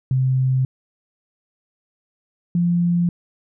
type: tone pair in turn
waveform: sine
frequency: 130.4 / 173.46 Hz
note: C3 / F3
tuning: -5 / -11 cents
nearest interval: perfect fourth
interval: 494 cents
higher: second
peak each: -15 dBFS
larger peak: neither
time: 0.11-0.65 / 2.55-3.09 s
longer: neither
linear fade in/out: 2 ms
effects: none